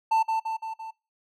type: tone with echo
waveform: triangle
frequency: 890 Hz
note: A5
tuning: 20 cents sharp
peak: -17 dBFS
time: 0.11-0.23 s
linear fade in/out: 10 ms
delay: 170 ms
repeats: 4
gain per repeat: -4 dB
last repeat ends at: 0.91 s
effects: noise-tail reverb RT60 0.3 s tail -24 dB re dry